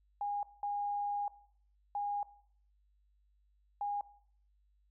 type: tone bursts at uneven times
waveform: sine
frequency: 817 Hz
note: G#5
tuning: 29 cents flat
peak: -33 dBFS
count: 4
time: 0.21-0.43 / 0.63-1.28 / 1.95-2.23 / 3.81-4.01 s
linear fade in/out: 2 ms
effects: noise-tail reverb RT60 0.6 s tail -18 dB re dry + added 50 Hz sine -68 dBFS peak until 4.9 s